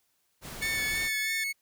pink noise, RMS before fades -41 dBFS, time 0.41-1.1 s, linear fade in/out 50 ms
40% pulse tone with pitch glide, 2217 to 2200 Hz, C#7 to C#7, 0 to -14 cents, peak -29 dBFS, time 0.61-1.53 s, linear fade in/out 20 ms, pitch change -14 cents, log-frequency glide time 0.98-1.19 s
sawtooth tone with vibrato, 1760 Hz, A6, in tune, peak -29 dBFS, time 0.62-1.44 s, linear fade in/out 5 ms, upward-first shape sine, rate 3.1 Hz, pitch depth 32 cents each way
effects white hiss -73 dBFS RMS until 1.61 s

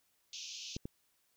white band-pass noise, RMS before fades -46 dBFS, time 0.33-0.77 s, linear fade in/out 2 ms, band 2500 to 6600 Hz, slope 96 dB/octave
clicks, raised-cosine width 3 ms, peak -27 dBFS, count 2, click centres 0.765 / 0.855 s
effects white hiss -75 dBFS RMS until 1.36 s

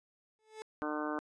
30% pulse tone with exponential growth, 435.4 Hz, A4, 18 cents flat, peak -37 dBFS, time 0.39-0.62 s, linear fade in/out 0 ms, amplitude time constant 50 ms
harmonic tone, 151 Hz, D3, 48 cents sharp, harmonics 2 / 3 / 4 / 5 / 6 / 7 / 8 / 9 / 10, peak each -37 / -43 / -42 / -45 / -45 / -44 / -43 / -49 / -44 dBFS, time 0.82-1.19 s, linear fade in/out 0 ms
effects resampled to 22050 Hz

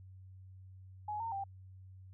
sine tone with pitch steps, 841 / 912 / 787 Hz, G#5 / A#5 / G5, +22 / -38 / +7 cents, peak -36 dBFS, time 1.08-1.44 s, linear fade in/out 5 ms, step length 120 ms, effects added 94 Hz sine -51 dBFS peak until 2.13 s

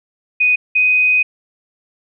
sine tone pair in turn, 2489 / 2501 Hz, D#7 / D#7, 0 / +8 cents, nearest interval unison, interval 8 cents, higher second, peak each -10 dBFS, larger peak neither, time 0.4-0.56 / 0.75-1.23 s, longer second, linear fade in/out 10 ms, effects none

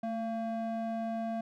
triangle ring-modulated tone, 453.7 Hz, A#4, 47 cents flat, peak -27 dBFS, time 0.03-1.41 s, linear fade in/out 5 ms, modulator 231 Hz, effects none

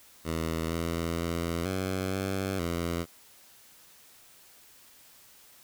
10% pulse tone with pitch steps, 81.4 / 83.7 / 84.5 / 94 / 96 / 85.2 Hz, E2 / E2 / E2 / F#2 / G2 / F2, -21 / +27 / +43 / +28 / -36 / -42 cents, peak -21 dBFS, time 0.24-3.06 s, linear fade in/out 50 ms, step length 470 ms, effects white hiss -56 dBFS RMS until 5.63 s

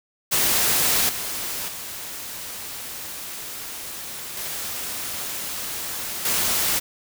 white noise with level steps, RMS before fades -20 / -29 / -34 / -30 / -22 dBFS, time 0.31-6.8 s, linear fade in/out 20 ms, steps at 1.09 / 1.68 / 4.37 / 6.25 s, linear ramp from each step 2 ms, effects none

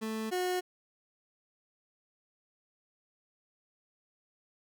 30% pulse tone pair in turn, 220 / 363.6 Hz, A3 / F#4, 0 / -30 cents, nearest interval major sixth, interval 870 cents, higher second, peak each -31 / -27 dBFS, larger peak second, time 0.01-0.31 / 0.31-0.61 s, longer neither, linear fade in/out 20 ms, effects none

